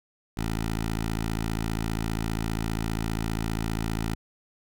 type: tone with notch filter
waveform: 10% pulse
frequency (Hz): 55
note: A1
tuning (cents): 0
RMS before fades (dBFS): -29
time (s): 0.37-4.15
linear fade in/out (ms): 5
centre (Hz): 530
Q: 1.6
effects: none